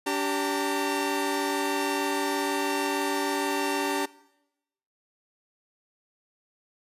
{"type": "tone cluster", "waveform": "sawtooth", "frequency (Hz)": [287.2, 389.3, 908], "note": ["D4", "G4", "A#5"], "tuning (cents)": [-39, -12, -46], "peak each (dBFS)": -26, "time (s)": [0.06, 4.06], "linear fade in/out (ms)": 10, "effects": ["noise-tail reverb RT60 0.9 s tail -21 dB re dry", "resampled to 32000 Hz"]}